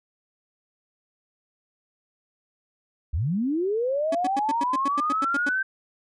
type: linear sweep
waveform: sine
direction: up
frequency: 60.7 to 1568 Hz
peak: -22 dBFS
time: 3.13-5.63 s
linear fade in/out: 10 ms
type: tone bursts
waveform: 40% pulse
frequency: 281.6 Hz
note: C#4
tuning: 27 cents sharp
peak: -25 dBFS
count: 12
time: 4.12-5.492 s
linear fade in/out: 5 ms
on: 30 ms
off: 92 ms
effects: resampled to 22050 Hz